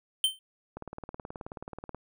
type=tone with exponential decay; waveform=square; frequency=3105 Hz; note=G7; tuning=17 cents flat; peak=-19 dBFS; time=0.24-0.39 s; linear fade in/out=1 ms; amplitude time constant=31 ms
type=click train; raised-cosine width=1 ms; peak=-25 dBFS; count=23; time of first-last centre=0.77-1.946 s; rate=18.7 Hz
effects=none